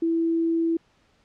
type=tone; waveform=sine; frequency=330.6 Hz; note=E4; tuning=5 cents sharp; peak=-20 dBFS; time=0.02-0.77 s; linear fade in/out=5 ms; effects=pink hiss -63 dBFS RMS until 1.24 s + low-pass 5000 Hz 12 dB/octave